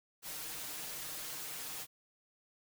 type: noise with comb filter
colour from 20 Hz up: white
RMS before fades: -43 dBFS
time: 0.22-1.87 s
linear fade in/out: 50 ms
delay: 6.5 ms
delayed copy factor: +0.9
effects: none